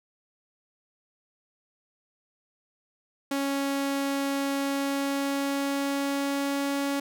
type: tone with pitch glide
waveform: sawtooth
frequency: 277.2 to 279.9 Hz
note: C#4 to C#4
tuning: 0 to +17 cents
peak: -22 dBFS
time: 3.31-7 s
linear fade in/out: 5 ms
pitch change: +17 cents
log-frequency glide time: 4.58-6.7 s
effects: none